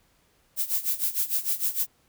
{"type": "noise with tremolo", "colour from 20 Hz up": "violet", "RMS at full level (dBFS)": -24, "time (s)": [0.56, 1.87], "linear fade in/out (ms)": 50, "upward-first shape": "sine", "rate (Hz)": 6.6, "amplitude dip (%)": 85, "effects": ["pink hiss -65 dBFS RMS until 2.08 s"]}